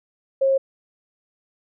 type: tone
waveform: sine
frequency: 539 Hz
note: C#5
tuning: 49 cents flat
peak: -15 dBFS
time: 0.41-0.58 s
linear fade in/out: 10 ms
effects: none